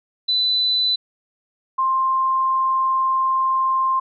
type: tone pair in turn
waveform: sine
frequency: 3997 / 1053.5 Hz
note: B7 / C6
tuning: +20 / +12 cents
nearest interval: octave + major seventh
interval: 2308 cents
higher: first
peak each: -16 dBFS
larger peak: neither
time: 0.28-0.96 / 1.78-4 s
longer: second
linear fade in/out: 10 ms
effects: none